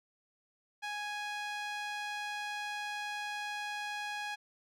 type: tone with band-pass filter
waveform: sawtooth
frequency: 830.6 Hz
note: G#5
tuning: in tune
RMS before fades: -39 dBFS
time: 0.82-4.36 s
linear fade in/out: 20 ms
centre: 2200 Hz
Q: 0.77
effects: none